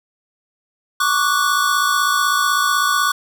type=tone cluster; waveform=square; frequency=1116 / 1172 / 1476 Hz; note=C#6 / D6 / F#6; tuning=+11 / -4 / -5 cents; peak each=-20 dBFS; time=1-3.12 s; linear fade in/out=5 ms; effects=none